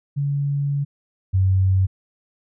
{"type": "tone pair in turn", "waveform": "sine", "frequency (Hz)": [141.9, 94.71], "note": ["C#3", "F#2"], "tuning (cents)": [41, 41], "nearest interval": "perfect fifth", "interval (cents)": 700, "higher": "first", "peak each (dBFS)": [-19, -14], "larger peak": "second", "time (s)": [[0.16, 0.85], [1.33, 1.87]], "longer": "first", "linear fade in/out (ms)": 20, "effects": []}